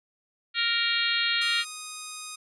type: harmonic tone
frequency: 466.2 Hz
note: A#4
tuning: in tune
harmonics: 3 / 4 / 5 / 6 / 7 / 8 / 9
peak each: -31 / -31 / -31 / -31 / -31 / -31 / -31 dBFS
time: 0.54-1.65 s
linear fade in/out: 50 ms
type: tone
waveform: 5% pulse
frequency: 1244.5 Hz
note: D#6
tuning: in tune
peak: -24 dBFS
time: 1.41-2.36 s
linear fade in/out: 10 ms
effects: resampled to 24000 Hz